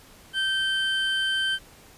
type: tone pair together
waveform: triangle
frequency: 1558 / 3096 Hz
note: G6 / G7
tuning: -11 / -22 cents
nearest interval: octave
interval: 1189 cents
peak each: -24 dBFS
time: 0.33-1.59 s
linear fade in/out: 50 ms
effects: pink hiss -51 dBFS RMS until 1.97 s + resampled to 32000 Hz